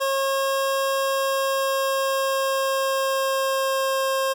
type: tone with pitch glide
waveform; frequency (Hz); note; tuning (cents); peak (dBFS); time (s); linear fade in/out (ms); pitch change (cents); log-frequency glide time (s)
25% pulse; 542 to 534.5; C#5 to C5; -39 to +37; -17; 0-4.34; 20; -24; 0.94-4.1
effects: none